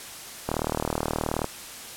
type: click train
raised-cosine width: 1 ms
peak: -11 dBFS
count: 38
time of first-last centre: 0.49-1.444 s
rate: 38.8 Hz
effects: white hiss -40 dBFS RMS until 1.96 s + low-pass 12000 Hz 12 dB/octave